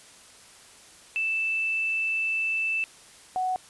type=tone pair in turn; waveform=sine; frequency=2645 / 742.2 Hz; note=E7 / F#5; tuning=+5 / +5 cents; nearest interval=octave + minor seventh; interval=2200 cents; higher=first; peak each=-24 dBFS; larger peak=neither; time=1.16-2.84 / 3.36-3.56 s; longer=first; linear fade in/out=0 ms; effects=white hiss -51 dBFS RMS until 3.69 s + resampled to 24000 Hz